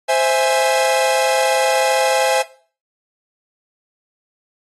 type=chord; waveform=45% pulse; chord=C augmented; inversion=none; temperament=equal; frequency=523.3 / 659.3 / 830.6 Hz; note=C5 / E5 / G#5; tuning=0 / 0 / 0 cents; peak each=-18 dBFS; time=0.08-2.43 s; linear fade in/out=20 ms; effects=noise-tail reverb RT60 0.4 s tail -17 dB re dry + AAC 32 kbps